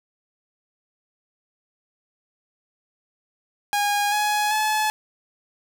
sawtooth tone with pitch steps, 819 / 838.6 / 858.7 Hz, G#5 / G#5 / A5, -24 / +17 / -42 cents, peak -16 dBFS, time 3.73-4.9 s, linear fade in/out 0 ms, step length 390 ms, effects none

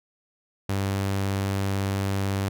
sawtooth tone, 98 Hz, G2, in tune, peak -20 dBFS, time 0.69-2.49 s, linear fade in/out 5 ms, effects none

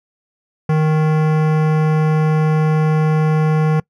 sine tone with hard clipping, 155.56 Hz, D#3, in tune, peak -14 dBFS, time 0.69-3.8 s, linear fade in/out 5 ms, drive 18 dB, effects noise-tail reverb RT60 0.1 s tail -24 dB re dry

